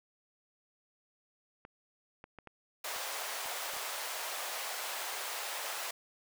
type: clicks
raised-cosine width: 0.5 ms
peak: -33 dBFS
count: 8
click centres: 1.651 / 2.241 / 2.387 / 2.473 / 2.963 / 3.458 / 3.736 / 3.767 s
type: high-pass noise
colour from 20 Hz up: pink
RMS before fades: -39 dBFS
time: 2.84-5.91 s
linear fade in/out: 5 ms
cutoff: 580 Hz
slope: 24 dB/octave
effects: none